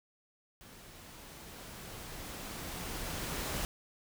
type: noise with level ramp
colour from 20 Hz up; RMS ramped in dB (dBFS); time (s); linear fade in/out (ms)
pink; -54 to -36; 0.61-3.65; 0
effects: none